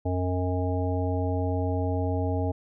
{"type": "harmonic tone", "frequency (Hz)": 90.9, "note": "F#2", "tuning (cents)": -30, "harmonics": [1, 3, 5, 7, 9], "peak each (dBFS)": [-26, -31, -33, -34, -36], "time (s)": [0.05, 2.52], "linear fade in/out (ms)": 10, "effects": []}